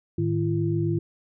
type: tone cluster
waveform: sine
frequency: 107.5 / 155.3 / 339.5 Hz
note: A2 / D#3 / F4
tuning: -40 / -3 / -49 cents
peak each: -26 dBFS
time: 0.18-0.99 s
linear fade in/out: 5 ms
effects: none